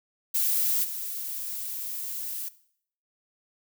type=noise with level steps; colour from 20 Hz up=violet; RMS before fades=-25 / -34 dBFS; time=0.34-2.49 s; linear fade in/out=10 ms; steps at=0.83 s; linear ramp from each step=20 ms; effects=noise-tail reverb RT60 0.6 s tail -17 dB re dry